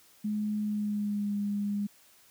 sine tone with pitch glide, 210.8 to 203.9 Hz, G#3 to G#3, +26 to -32 cents, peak -28 dBFS, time 0.24-1.87 s, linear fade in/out 10 ms, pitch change -58 cents, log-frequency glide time 0.59-1.35 s, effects white hiss -60 dBFS RMS until 2.3 s + high-pass 60 Hz 12 dB/octave

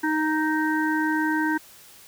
harmonic tone, 311.1 Hz, D#4, in tune, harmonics 1 / 3 / 5 / 6, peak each -23 / -28 / -27 / -33 dBFS, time 0.03-1.58 s, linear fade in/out 10 ms, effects white hiss -49 dBFS RMS until 2.07 s

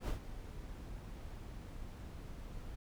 brown noise with ADSR envelope, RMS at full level -35 dBFS, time 0-2.76 s, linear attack 77 ms, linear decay 110 ms, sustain -12 dB, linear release 15 ms, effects none

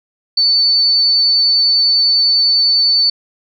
sine tone, 4505 Hz, C#8, 27 cents sharp, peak -9 dBFS, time 0.37-3.1 s, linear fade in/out 5 ms, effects none

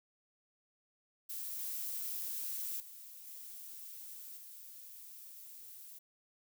violet noise with level steps, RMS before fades -42 / -40 / -52 / -49 / -52 dBFS, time 1.29-5.99 s, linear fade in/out 10 ms, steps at 1.59 / 2.8 / 3.27 / 4.37 s, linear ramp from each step 2 ms, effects none

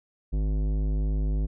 sine tone with tanh clipping, 51.5 Hz, G#1, 14 cents flat, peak -25 dBFS, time 0.32-1.47 s, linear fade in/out 20 ms, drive 15 dB, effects none

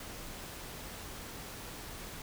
pink noise, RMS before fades -45 dBFS, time 0-2.22 s, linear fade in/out 2 ms, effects none

